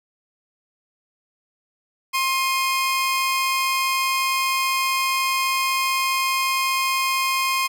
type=tone pair together; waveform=sawtooth; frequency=1061.7 / 2489 Hz; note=C6 / D#7; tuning=+25 / 0 cents; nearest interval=octave + minor third; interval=1475 cents; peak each=-17 / -22 dBFS; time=2.13-7.68 s; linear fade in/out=20 ms; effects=none